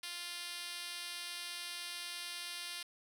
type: tone with band-pass filter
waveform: 5% pulse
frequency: 349.2 Hz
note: F4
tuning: in tune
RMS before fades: -44 dBFS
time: 0.03-2.83 s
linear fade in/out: 5 ms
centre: 6400 Hz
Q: 0.78
effects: none